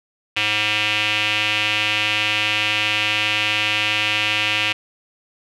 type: tone with band-pass filter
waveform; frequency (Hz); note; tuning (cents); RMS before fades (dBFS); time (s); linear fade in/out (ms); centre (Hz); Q
square; 106.2; G#2; +39; -20; 0.36-4.73; 10; 2700; 4.2
effects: none